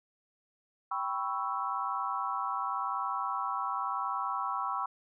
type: chord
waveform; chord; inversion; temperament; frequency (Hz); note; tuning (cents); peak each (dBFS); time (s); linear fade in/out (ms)
sine; C# half-diminished seventh; second; equal; 784 / 987.8 / 1108.7 / 1318.5; G5 / B5 / C#6 / E6; 0 / 0 / 0 / 0; -38 / -36 / -35 / -36; 0.91-4.86; 5
effects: none

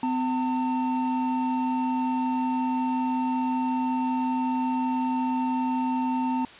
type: tone pair together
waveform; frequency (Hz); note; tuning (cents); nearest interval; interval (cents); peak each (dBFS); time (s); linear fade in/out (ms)
triangle; 254.7 / 902.7; C4 / A5; -46 / +44; octave + minor seventh; 2190; -23 / -26; 0.03-6.45; 2
effects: white hiss -46 dBFS RMS until 6.59 s + resampled to 8000 Hz

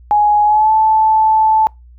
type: tone with pitch glide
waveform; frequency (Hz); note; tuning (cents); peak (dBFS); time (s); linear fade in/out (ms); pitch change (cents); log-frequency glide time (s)
sine; 835 to 874; G#5 to A5; +9 to -12; -8; 0.11-1.67; 0; +79; 0.44-0.72
effects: noise-tail reverb RT60 0.2 s tail -26 dB re dry + added 60 Hz sine -38 dBFS peak until 1.98 s

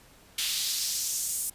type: noise with high-pass filter sweep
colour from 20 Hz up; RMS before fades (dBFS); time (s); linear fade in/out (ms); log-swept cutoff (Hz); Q
pink; -30; 0.38-1.5; 5; 3200 to 8900; 1.8
effects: pink hiss -56 dBFS RMS until 1.54 s + resampled to 32000 Hz

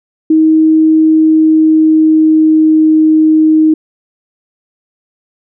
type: tone with pitch glide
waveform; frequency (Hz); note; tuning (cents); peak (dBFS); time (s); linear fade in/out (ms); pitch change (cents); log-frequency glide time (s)
sine; 315.9 to 313.2; D#4 to D#4; +26 to +11; -4; 0.3-3.74; 5; -15; 0.97-2.95
effects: none

